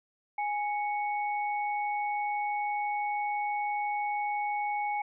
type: tone pair together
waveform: sine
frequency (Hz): 829 / 2217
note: G#5 / C#7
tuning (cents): -3 / 0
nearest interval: octave + perfect fourth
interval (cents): 1703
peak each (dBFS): -29 / -37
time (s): 0.38-5.02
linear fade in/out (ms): 5
effects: none